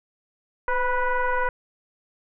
sine tone with frequency modulation, 483.6 Hz, B4, 36 cents flat, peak -20 dBFS, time 0.68-1.49 s, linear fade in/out 2 ms, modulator 495 Hz, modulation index 2.4, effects none

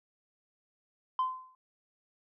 sine tone with exponential decay, 1030 Hz, C6, 28 cents flat, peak -22 dBFS, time 1.19-1.55 s, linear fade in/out 2 ms, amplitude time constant 78 ms, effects tanh soft clip ceiling -24 dBFS

